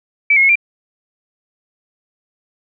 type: tone with pitch steps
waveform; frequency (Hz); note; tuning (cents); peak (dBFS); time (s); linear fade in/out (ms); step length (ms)
sine; 2304 / 2156 / 2180 / 2372; D7 / C#7 / C#7 / D7; -34 / -49 / -29 / +17; -8; 0.3-0.556; 5; 64
effects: none